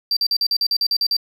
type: tone bursts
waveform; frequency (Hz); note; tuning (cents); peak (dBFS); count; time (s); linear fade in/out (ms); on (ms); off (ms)
triangle; 4699; D8; 0; -15; 11; 0.11-1.167; 2; 57; 43
effects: none

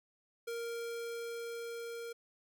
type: tone with level ramp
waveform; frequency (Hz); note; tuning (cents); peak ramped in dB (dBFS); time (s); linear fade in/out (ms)
square; 466.2; A#4; 0; -38 to -42; 0.47-2.13; 10
effects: none

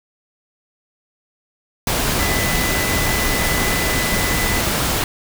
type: tone in noise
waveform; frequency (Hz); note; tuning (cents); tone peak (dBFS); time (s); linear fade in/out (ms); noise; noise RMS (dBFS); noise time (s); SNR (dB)
sine; 2001; B6; +22; -24; 2.2-4.6; 2; pink; -19; 1.87-5.04; -8
effects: none

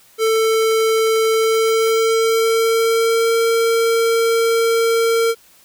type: tone with pitch glide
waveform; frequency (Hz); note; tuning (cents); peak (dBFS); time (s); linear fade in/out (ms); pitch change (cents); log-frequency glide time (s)
square; 444.4 to 457.7; A4 to A#4; +17 to -32; -14; 0.18-5.35; 50; +51; 1.32-3.35
effects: white hiss -50 dBFS RMS until 5.64 s

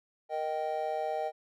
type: chord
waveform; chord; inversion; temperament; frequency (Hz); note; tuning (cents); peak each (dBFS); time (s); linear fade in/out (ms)
triangle; Eb major; second; just; 466.7 / 622.3 / 777.8; Bb4 / Eb5 / G5; +2 / 0 / -14; -36 / -32 / -32; 0.29-1.32; 50
effects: none

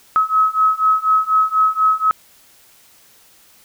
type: beating tone pair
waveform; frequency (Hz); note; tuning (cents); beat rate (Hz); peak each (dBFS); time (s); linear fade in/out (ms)
sine; 1280 / 1284.1; D#6 / E6; +49 / -46; 4.1; -16 / -15; 0.16-2.11; 0
effects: white hiss -50 dBFS RMS until 3.64 s

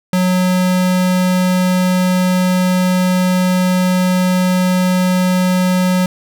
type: tone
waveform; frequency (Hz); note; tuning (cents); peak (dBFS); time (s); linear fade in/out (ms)
square; 183; F#3; -19; -12; 0.13-6.06; 2
effects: none

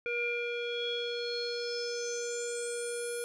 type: tone with low-pass filter sweep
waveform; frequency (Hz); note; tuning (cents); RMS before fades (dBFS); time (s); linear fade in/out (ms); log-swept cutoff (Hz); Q
square; 476.8; A#4; +39; -35; 0.06-3.24; 0; 2200 to 11000; 7.7
effects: none

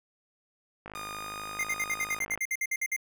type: click train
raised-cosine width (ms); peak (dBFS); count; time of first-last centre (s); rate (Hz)
0.5; -26; 80; 0.86-2.376; 52.1
type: tone with pitch glide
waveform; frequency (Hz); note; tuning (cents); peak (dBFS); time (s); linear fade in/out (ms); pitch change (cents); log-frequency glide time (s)
sawtooth; 1224 to 1232.5; D#6 to D#6; -29 to -17; -34; 0.95-2.19; 0; +12; 1.12-1.35
type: tone bursts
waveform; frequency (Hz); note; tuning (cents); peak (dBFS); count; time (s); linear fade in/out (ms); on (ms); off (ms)
square; 2097; C7; +3; -28; 14; 1.59-2.964; 5; 48; 54
effects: none

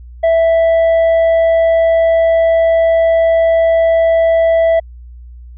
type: tone with hard clipping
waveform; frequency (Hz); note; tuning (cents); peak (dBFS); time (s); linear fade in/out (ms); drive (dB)
sine; 659.3; E5; 0; -9; 0.23-4.8; 10; 3
effects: added 60 Hz sine -31 dBFS peak until 5.57 s + resampled to 8000 Hz

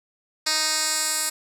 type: tone with band-pass filter sweep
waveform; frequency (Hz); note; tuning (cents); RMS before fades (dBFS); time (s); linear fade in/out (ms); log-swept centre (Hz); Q
10% pulse; 311.1; D#4; 0; -24; 0.46-1.3; 10; 5500 to 9200; 1.6
effects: none

